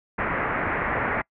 white low-pass noise, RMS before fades -26 dBFS, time 0.18-1.22 s, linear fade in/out 10 ms, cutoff 2100 Hz, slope 48 dB/octave, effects noise-tail reverb RT60 0.1 s tail -26 dB re dry

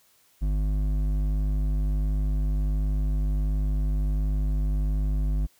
triangle tone with hard clipping, 50.7 Hz, G#1, 41 cents flat, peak -24 dBFS, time 0.41-5.47 s, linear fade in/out 20 ms, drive 13 dB, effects white hiss -62 dBFS RMS until 5.59 s

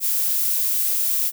violet noise, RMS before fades -21 dBFS, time 0-1.32 s, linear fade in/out 50 ms, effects none

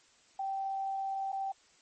sine tone with dropouts, 778 Hz, G5, 13 cents flat, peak -32 dBFS, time 0.39-1.52 s, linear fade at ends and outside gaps 5 ms, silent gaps 1.32-1.327 s, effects white hiss -64 dBFS RMS until 1.81 s + MP3 32 kbps

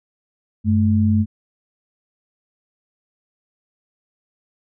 sine tone pair together, 95.3 / 216.3 Hz, G2 / A3, -48 / -29 cents, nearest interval octave + major second, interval 1419 cents, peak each -16 dBFS, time 0.64-1.26 s, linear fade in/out 50 ms, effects none

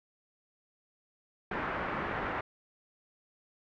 white low-pass noise, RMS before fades -35 dBFS, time 1.51-2.41 s, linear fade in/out 5 ms, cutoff 1800 Hz, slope 24 dB/octave, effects none

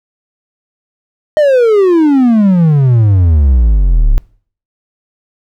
triangle exponential sweep, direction down, 622.3 to 32.7 Hz, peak -3 dBFS, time 1.37-4.18 s, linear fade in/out 0 ms, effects noise-tail reverb RT60 0.5 s tail -23 dB re dry

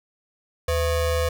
square ring-modulated tone, 291.7 Hz, D4, 12 cents flat, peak -18 dBFS, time 0.68-1.29 s, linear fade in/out 5 ms, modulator 213 Hz, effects 9-bit

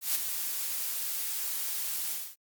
blue noise with ADSR envelope, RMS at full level -26 dBFS, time 0.01-2.36 s, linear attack 140 ms, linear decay 17 ms, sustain -7 dB, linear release 250 ms, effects Opus 48 kbps

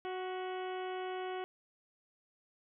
harmonic tone with a mistuned harmonic, 370 Hz, F#4, in tune, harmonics 1 / 2 / 3 / 4 / 5 / 6 / 7 / 8 / 9, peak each -39 / -42 / -49 / -50 / -54 / -54 / -58 / -54 / -60 dBFS, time 0.05-1.44 s, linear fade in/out 0 ms, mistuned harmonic 5, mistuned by +47 cents, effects none

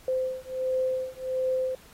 sine beating tone pair, 516 / 517.4 Hz, C5 / C5, -24 / -19 cents, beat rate 1.4 Hz, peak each -29 dBFS, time 0.08-1.75 s, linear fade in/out 2 ms, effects pink hiss -54 dBFS RMS until 1.93 s + AAC 48 kbps

